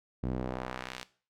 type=tone with band-pass filter sweep; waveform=sawtooth; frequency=63.2 Hz; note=B1; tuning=41 cents sharp; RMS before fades=-37 dBFS; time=0.23-1.03 s; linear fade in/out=0 ms; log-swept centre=200 to 4000 Hz; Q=0.77; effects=noise-tail reverb RT60 0.4 s tail -17 dB re dry